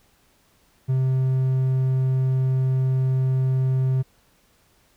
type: tone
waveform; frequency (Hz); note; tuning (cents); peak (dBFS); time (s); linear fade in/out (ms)
triangle; 130.81; C3; 0; -16; 0.88-4.03; 20
effects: pink hiss -61 dBFS RMS until 4.96 s